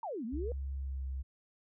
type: exponential two-way sweep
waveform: sine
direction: down then up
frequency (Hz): 958 to 212.7 to 510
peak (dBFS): -36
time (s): 0.03-0.52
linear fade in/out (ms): 2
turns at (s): 0.25
type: tone with pitch glide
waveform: sine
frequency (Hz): 68 to 66.33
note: C#2 to C2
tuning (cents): -33 to +24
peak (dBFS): -35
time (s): 0.32-1.23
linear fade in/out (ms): 20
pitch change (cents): -43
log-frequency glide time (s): 0.75-1.05
effects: none